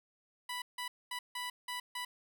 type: tone bursts at uneven times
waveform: 15% pulse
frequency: 987.8 Hz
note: B5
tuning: in tune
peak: -31 dBFS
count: 6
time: 0.49-0.62 / 0.78-0.88 / 1.11-1.19 / 1.35-1.5 / 1.68-1.8 / 1.95-2.05 s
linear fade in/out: 5 ms
effects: none